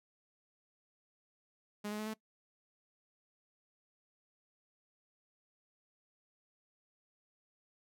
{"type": "tone with pitch steps", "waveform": "sawtooth", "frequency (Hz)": [207.7, 211.2, 214.8, 218.4], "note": ["G#3", "G#3", "A3", "A3"], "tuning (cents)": [0, 29, -41, -13], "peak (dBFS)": -34, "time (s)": [1.84, 2.14], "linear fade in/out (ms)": 10, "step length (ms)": 75, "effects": ["noise-tail reverb RT60 0.1 s tail -20 dB re dry"]}